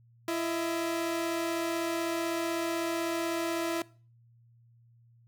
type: tone pair together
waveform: sawtooth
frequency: 335.5 / 635 Hz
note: E4 / D#5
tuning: +31 / +35 cents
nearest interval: major seventh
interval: 1104 cents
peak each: -26 / -34 dBFS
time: 0.28-3.82 s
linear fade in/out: 2 ms
effects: noise-tail reverb RT60 0.4 s tail -21 dB re dry + added 117 Hz sine -58 dBFS peak until 5.27 s